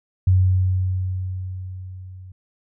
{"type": "tone with level ramp", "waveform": "sine", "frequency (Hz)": 92.8, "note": "F#2", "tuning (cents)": 6, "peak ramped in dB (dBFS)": [-11, -37], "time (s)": [0.27, 2.32], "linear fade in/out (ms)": 5, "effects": []}